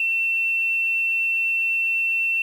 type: tone with quantisation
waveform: sine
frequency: 2696 Hz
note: E7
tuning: 38 cents sharp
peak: -19 dBFS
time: 0-2.42 s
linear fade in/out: 2 ms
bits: 8
effects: none